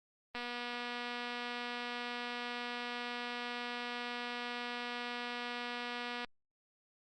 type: click train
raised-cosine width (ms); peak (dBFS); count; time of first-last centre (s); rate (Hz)
0.3; -25; 1428; 0.35-6.247; 242
effects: Opus 32 kbps